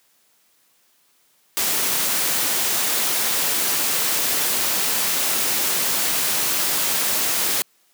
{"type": "noise", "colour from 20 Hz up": "white", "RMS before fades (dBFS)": -21, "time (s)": [1.57, 7.62], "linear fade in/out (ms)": 0, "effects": ["white hiss -61 dBFS RMS until 7.93 s", "high-pass 150 Hz 12 dB/octave"]}